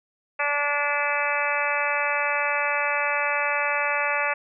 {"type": "harmonic tone", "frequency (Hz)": 289.7, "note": "D4", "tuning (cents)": -24, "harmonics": [2, 3, 4, 5, 6, 7, 8, 9], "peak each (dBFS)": [-30, -30, -30, -30, -30, -30, -30, -30], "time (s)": [0.39, 4.34], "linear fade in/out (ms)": 10, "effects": []}